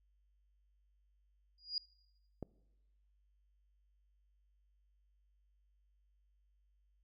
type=tone with exponential growth; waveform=sine; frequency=4868 Hz; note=D#8; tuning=39 cents flat; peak=-31 dBFS; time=1.58-1.78 s; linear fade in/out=2 ms; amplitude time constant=43 ms
type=click; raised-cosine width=2 ms; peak=-28 dBFS; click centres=2.427 s
effects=noise-tail reverb RT60 1.0 s tail -22 dB re dry + added 50 Hz sine -70 dBFS peak until 7.03 s